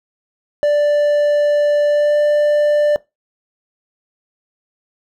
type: tone with pitch glide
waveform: triangle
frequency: 587.3 to 591.7 Hz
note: D5 to D5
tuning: 0 to +13 cents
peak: -9 dBFS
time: 0.63-2.96 s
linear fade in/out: 0 ms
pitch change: +13 cents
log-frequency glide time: 1.87-2.17 s
effects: noise-tail reverb RT60 0.2 s tail -20 dB re dry